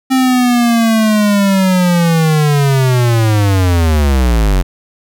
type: linear sweep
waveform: square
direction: down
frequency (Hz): 263.8 to 43.61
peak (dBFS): -9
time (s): 0.1-4.63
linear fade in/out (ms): 20
effects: none